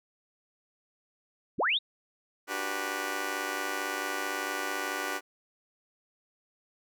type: linear sweep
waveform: sine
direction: up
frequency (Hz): 69.6 to 3891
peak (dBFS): -24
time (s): 1.58-1.79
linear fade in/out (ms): 20
type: chord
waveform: 10% pulse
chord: G major seventh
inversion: second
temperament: just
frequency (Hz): 294 / 367.5 / 392 / 490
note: D4 / F#4 / G4 / B4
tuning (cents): +2 / -12 / 0 / -14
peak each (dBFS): -30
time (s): 2.47-5.21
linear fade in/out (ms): 50
effects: none